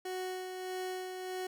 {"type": "tone with tremolo", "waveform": "30% pulse", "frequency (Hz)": 370, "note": "F#4", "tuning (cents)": 0, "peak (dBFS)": -33, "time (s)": [0.05, 1.47], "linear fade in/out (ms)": 5, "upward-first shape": "sine", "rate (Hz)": 1.6, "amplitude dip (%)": 40, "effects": []}